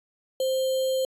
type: tone with sample-and-hold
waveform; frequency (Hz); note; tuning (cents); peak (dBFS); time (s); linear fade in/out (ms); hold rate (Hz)
sine; 523.3; C5; 0; -22; 0.4-1.05; 2; 3675
effects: resampled to 32000 Hz